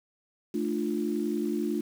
sine chord, D minor, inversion second, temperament equal with one note detuned, 220 / 298.3 / 349.2 Hz, A3 / D4 / F4, 0 / +27 / 0 cents, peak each -31 dBFS, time 0.54-1.81 s, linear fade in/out 5 ms, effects 8-bit

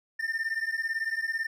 triangle beating tone pair, 1795 / 1813 Hz, A6 / A#6, +34 / -49 cents, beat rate 18 Hz, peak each -29 / -30 dBFS, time 0.19-1.47 s, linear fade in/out 10 ms, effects none

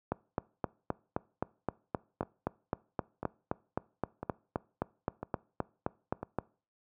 two click trains, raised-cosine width 1 ms, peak -16 / -23 dBFS, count 25 / 5, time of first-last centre 0.12-6.386 / 2.23-6.23 s, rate 3.83 / 1 Hz, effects noise-tail reverb RT60 0.4 s tail -23 dB re dry + high-pass 80 Hz 12 dB/octave

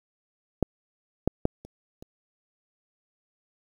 clicks, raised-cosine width 2 ms, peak -8 / -8 / -8 / -30 / -29 dBFS, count 5, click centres 0.627 / 1.276 / 1.454 / 1.65 / 2.025 s, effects 8-bit

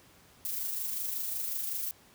violet noise with amplitude modulation, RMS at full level -33 dBFS, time 0.45-1.91 s, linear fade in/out 0 ms, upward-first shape sine, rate 25.4 Hz, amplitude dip 35%, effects pink hiss -59 dBFS RMS until 2.14 s + high-pass 60 Hz 12 dB/octave

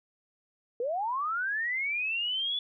sine linear sweep, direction up, 453.6 to 3457 Hz, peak -28 dBFS, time 0.8-2.59 s, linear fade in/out 2 ms, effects none

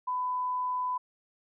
sine tone, 1001 Hz, B5, 23 cents sharp, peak -28 dBFS, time 0.07-0.98 s, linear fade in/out 10 ms, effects none

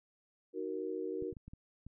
sine chord, D# minor, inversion none, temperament just, 311.1 / 373.4 / 466.7 Hz, D#4 / F#4 / A#4, 0 / +16 / +2 cents, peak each -42 / -39 / -40 dBFS, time 0.53-1.34 s, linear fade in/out 50 ms
clicks, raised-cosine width 5 ms, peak -36 dBFS, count 6, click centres 1.224 / 1.327 / 1.368 / 1.48 / 1.535 / 1.866 s
effects none

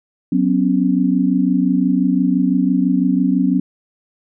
sine chord, F# suspended fourth, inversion none, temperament equal with one note detuned, 185 / 251.3 / 277.2 Hz, F#3 / B3 / C#4, 0 / +30 / 0 cents, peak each -17 dBFS, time 0.32-3.6 s, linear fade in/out 5 ms, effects none

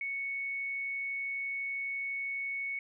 sine tone, 2217 Hz, C#7, in tune, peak -33 dBFS, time 0.01-2.79 s, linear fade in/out 2 ms, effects none

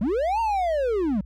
triangle linear two-way sweep, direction up then down, 180 to 931 to 180 Hz, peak -19 dBFS, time 0.01-1.21 s, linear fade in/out 5 ms, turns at 0.4 s, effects added 60 Hz sine -38 dBFS peak until 1.25 s

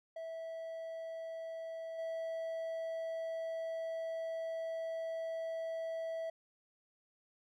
triangle tone with level steps, 654 Hz, E5, 14 cents flat, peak -39 / -35 dBFS, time 0.16-6.3 s, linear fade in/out 5 ms, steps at 1.98 s, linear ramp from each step 10 ms, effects none

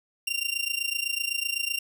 sawtooth tone with amplitude modulation, 2773 Hz, F7, 13 cents flat, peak -20 dBFS, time 0.27-1.79 s, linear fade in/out 5 ms, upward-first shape sine, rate 27.9 Hz, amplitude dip 85%, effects none

